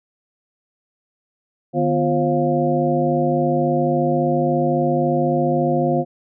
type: tone cluster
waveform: sine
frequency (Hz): 152.1 / 246.5 / 350.1 / 535 / 701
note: D#3 / B3 / F4 / C5 / F5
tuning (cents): -39 / -3 / +4 / +38 / +6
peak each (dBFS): -22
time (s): 1.73-6.05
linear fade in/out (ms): 50
effects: none